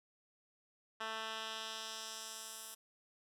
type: tone with band-pass filter sweep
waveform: 10% pulse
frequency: 221.3 Hz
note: A3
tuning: 10 cents sharp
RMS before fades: -45 dBFS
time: 1-2.75 s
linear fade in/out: 10 ms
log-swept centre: 2000 to 11000 Hz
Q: 1.1
effects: none